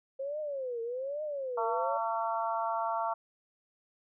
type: tone with vibrato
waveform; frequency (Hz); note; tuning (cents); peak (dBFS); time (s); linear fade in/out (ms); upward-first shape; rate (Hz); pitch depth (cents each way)
sine; 530; C5; +22; -33; 0.19-1.98; 10; triangle; 1.2; 270
type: harmonic tone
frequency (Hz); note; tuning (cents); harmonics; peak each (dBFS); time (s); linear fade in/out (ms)
226.3; A3; +49; 3 / 4 / 5 / 6; -34 / -33 / -36 / -39; 1.57-3.14; 10
effects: none